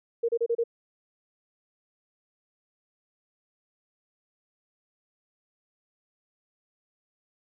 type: tone bursts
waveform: sine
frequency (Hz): 466.2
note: A#4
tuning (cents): 0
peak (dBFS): -22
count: 5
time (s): 0.23-0.639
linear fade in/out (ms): 10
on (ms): 57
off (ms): 31
effects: none